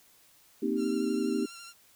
sine chord, C minor seventh, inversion third, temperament equal, 233.1 / 261.6 / 311.1 / 392 Hz, Bb3 / C4 / Eb4 / G4, 0 / 0 / 0 / 0 cents, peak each -32 dBFS, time 0.62-1.46 s, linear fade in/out 10 ms
10% pulse tone with vibrato, 1376 Hz, F6, 26 cents flat, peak -36 dBFS, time 0.76-1.74 s, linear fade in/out 50 ms, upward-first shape sine, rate 12 Hz, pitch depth 28 cents each way
effects white hiss -61 dBFS RMS until 1.95 s

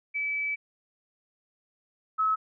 sine tone pair in turn, 2300 / 1290.8 Hz, D7 / E6, -37 / -37 cents, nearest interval minor seventh, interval 1000 cents, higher first, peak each -27 / -22 dBFS, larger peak second, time 0.14-0.56 / 2.18-2.36 s, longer first, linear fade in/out 20 ms, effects none

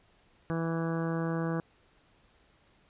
harmonic tone, 164.81 Hz, E3, in tune, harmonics 1 / 2 / 3 / 4 / 5 / 6 / 7 / 8 / 9 / 10, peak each -31 / -35 / -37 / -43 / -45 / -47 / -43 / -50 / -45 / -48 dBFS, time 0.5-1.6 s, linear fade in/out 0 ms, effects pink hiss -65 dBFS RMS until 2.89 s + resampled to 8000 Hz

